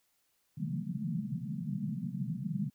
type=band-pass noise; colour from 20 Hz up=pink; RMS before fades=-36 dBFS; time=0.57-2.7 s; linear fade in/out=10 ms; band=130 to 230 Hz; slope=96 dB/octave; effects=white hiss -75 dBFS RMS until 2.74 s